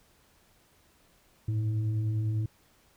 sine tone with frequency modulation, 110 Hz, A2, in tune, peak -26 dBFS, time 1.48-2.46 s, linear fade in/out 5 ms, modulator 210 Hz, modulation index 0.34, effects pink hiss -64 dBFS RMS until 2.96 s

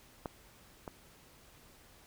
clicks, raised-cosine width 1 ms, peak -23 / -27 dBFS, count 2, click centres 0.258 / 0.878 s, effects pink hiss -60 dBFS RMS until 2.06 s

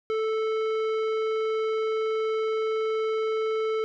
sine tone with tanh clipping, 439.3 Hz, A4, 3 cents flat, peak -26 dBFS, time 0.1-3.84 s, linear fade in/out 0 ms, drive 14 dB, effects none

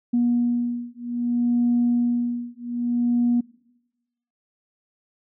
sine beating tone pair, 240 / 240.62 Hz, B3 / B3, -49 / -45 cents, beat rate 0.62 Hz, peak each -22 dBFS, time 0.13-3.41 s, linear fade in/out 10 ms, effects noise-tail reverb RT60 1.0 s tail -24 dB re dry + tanh soft clip ceiling -12 dBFS

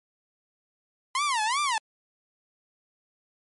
sawtooth tone with vibrato, 1005 Hz, B5, 30 cents sharp, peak -20 dBFS, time 1.15-1.78 s, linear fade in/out 2 ms, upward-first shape sine, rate 2.7 Hz, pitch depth 290 cents each way, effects MP3 48 kbps

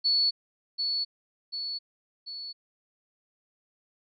sine tone with echo, 4423 Hz, C#8, 5 cents flat, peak -21 dBFS, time 0.04-0.31 s, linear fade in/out 20 ms, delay 740 ms, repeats 3, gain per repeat -5 dB, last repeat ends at 2.53 s, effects none

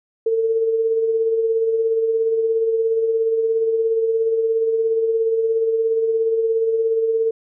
sine tone with tremolo, 450.4 Hz, A4, 40 cents sharp, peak -14 dBFS, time 0.26-7.31 s, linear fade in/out 5 ms, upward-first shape sine, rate 17 Hz, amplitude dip 40%, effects none

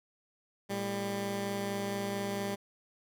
15% pulse tone pair together, 111.8 / 199.2 Hz, A2 / G3, +28 / +28 cents, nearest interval minor seventh, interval 1000 cents, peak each -35 / -27 dBFS, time 0.69-2.56 s, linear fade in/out 20 ms, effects none

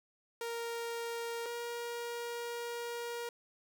sawtooth tone pair in turn, 466.2 / 473.3 Hz, A#4 / A#4, 0 / +26 cents, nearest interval unison, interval 26 cents, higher second, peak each -33 / -34 dBFS, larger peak first, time 0.41-1.46 / 1.46-3.29 s, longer second, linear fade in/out 2 ms, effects none

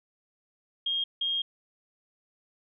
sine tone bursts at uneven times, 3237 Hz, G#7, 45 cents flat, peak -26 dBFS, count 2, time 0.86-1.04 / 1.21-1.42 s, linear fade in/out 5 ms, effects none

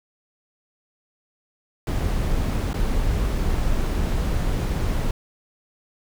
brown noise with dropouts, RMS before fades -22 dBFS, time 1.87-5.11 s, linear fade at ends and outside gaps 2 ms, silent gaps 2.732-2.741 s, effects none

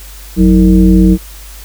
sine tone with frequency modulation, 185 Hz, F#3, in tune, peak -3 dBFS, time 0.36-1.18 s, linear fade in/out 50 ms, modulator 136 Hz, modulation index 1.1, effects added 50 Hz sine -30 dBFS peak until 1.64 s + white hiss -35 dBFS RMS until 1.64 s

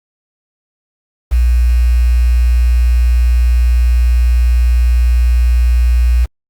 sine tone with quantisation, 60 Hz, B1, 49 cents flat, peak -7 dBFS, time 1.31-6.26 s, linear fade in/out 20 ms, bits 5, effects Opus 48 kbps

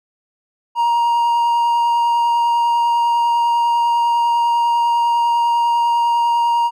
triangle tone with vibrato, 941 Hz, A#5, 16 cents sharp, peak -11 dBFS, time 0.75-6.71 s, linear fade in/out 50 ms, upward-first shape triangle, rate 10 Hz, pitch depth 10 cents each way, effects none

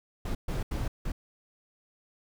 brown noise bursts at uneven times, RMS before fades -31 dBFS, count 4, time 0.25-0.35 / 0.48-0.63 / 0.71-0.88 / 1.05-1.12 s, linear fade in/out 5 ms, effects none

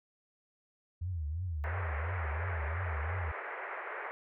sine tone with vibrato, 82.41 Hz, E2, in tune, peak -33 dBFS, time 1.01-3.32 s, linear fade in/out 10 ms, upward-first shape triangle, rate 2.9 Hz, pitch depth 240 cents each way
white band-pass noise, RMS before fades -41 dBFS, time 1.64-4.11 s, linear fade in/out 0 ms, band 390 to 2100 Hz, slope 48 dB/octave
effects none

